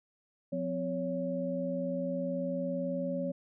sine tone cluster, 178.1 / 257.9 / 560 Hz, F3 / C4 / C#5, +34 / -25 / +18 cents, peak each -36 / -36 / -34 dBFS, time 0.52-3.32 s, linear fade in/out 10 ms, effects none

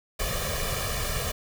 pink noise with comb filter, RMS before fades -29 dBFS, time 0.19-1.32 s, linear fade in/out 10 ms, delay 1.7 ms, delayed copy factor +0.95, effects none

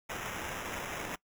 violet noise with sample-and-hold, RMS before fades -39 dBFS, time 0.09-1.16 s, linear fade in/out 10 ms, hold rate 4410 Hz, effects noise-tail reverb RT60 0.1 s tail -22 dB re dry

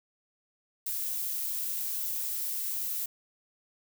violet noise, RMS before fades -33 dBFS, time 0.86-3.06 s, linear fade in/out 5 ms, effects none

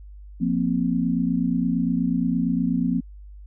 sine chord, F suspended fourth, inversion none, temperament equal, 174.61 / 233.1 / 261.6 Hz, F3 / Bb3 / C4, 0 / 0 / 0 cents, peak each -24 dBFS, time 0.4-3.01 s, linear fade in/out 20 ms, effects added 50 Hz sine -39 dBFS peak until 3.46 s

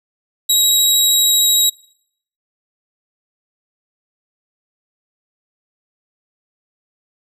20% pulse tone with vibrato, 3841 Hz, B7, 49 cents flat, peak -5 dBFS, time 0.49-1.7 s, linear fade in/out 10 ms, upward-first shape triangle, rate 13 Hz, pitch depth 12 cents each way, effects noise-tail reverb RT60 0.7 s tail -26 dB re dry

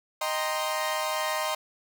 sawtooth chord, C minor seventh, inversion first, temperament equal, 622.3 / 784 / 932.3 / 1046.5 Hz, Eb5 / G5 / Bb5 / C6, 0 / 0 / 0 / 0 cents, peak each -27 / -32 / -30 / -28 dBFS, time 0.21-1.55 s, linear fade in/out 5 ms, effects none

